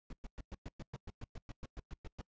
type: noise bursts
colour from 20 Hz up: brown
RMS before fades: -44 dBFS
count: 16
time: 0.1-2.214 s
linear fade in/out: 2 ms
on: 29 ms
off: 110 ms
effects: noise-tail reverb RT60 0.1 s tail -25 dB re dry + resampled to 16000 Hz